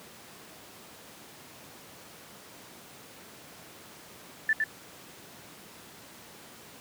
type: tone with echo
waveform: sine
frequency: 1760 Hz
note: A6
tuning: in tune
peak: -21 dBFS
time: 4.49-4.53 s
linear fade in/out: 2 ms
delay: 110 ms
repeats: 1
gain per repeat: -3 dB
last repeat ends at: 4.64 s
effects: pink hiss -49 dBFS RMS until 6.8 s + high-pass 150 Hz 12 dB/octave